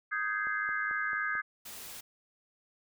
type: chord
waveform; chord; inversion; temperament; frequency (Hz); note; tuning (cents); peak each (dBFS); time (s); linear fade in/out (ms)
sine; Ab major seventh; second; just; 1245.9 / 1557.4 / 1661.2 / 2077; Eb6 / G6 / Ab6 / C7; +2 / -12 / 0 / -13; -36 / -35 / -34 / -39; 0.11-1.42; 20
type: click train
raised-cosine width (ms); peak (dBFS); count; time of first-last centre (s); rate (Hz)
1; -35; 5; 0.47-1.353; 4.53
type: noise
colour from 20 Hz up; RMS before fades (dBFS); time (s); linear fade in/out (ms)
white; -45; 1.65-2.01; 10
effects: none